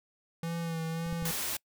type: tone with vibrato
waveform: square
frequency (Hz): 165.3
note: E3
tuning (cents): +5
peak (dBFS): -33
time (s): 0.43-1.31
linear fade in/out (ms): 2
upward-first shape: sine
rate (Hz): 1.8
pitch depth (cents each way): 32
type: clicks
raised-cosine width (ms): 5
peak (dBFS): -36 / -26 / -27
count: 3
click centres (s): 1.064 / 1.127 / 1.225
type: noise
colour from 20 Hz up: white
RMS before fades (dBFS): -34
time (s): 1.25-1.57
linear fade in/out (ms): 5
effects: noise-tail reverb RT60 0.1 s tail -25 dB re dry